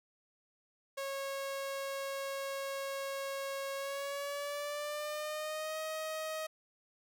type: tone with pitch glide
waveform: sawtooth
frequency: 548 to 629.5 Hz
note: C#5 to D#5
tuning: -20 to +20 cents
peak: -33 dBFS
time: 0.97-6.47 s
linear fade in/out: 10 ms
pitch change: +240 cents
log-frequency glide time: 3.75-5.78 s
effects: none